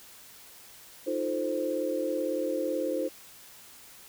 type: chord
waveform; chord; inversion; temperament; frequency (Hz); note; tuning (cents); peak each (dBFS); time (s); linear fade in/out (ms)
sine; F dominant seventh; third; equal; 311.1 / 349.2 / 440 / 523.3; Eb4 / F4 / A4 / C5; 0 / 0 / 0 / 0; -33 / -35 / -36 / -30; 1.06-3.09; 20
effects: white hiss -51 dBFS RMS until 4.08 s